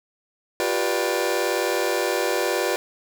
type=chord; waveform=sawtooth; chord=G dominant seventh; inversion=third; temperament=just; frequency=352.8 / 392 / 490 / 588 Hz; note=F4 / G4 / B4 / D5; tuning=+18 / 0 / -14 / +2 cents; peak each=-23 / -23 / -22 / -23 dBFS; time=0.6-2.76 s; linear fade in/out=0 ms; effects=none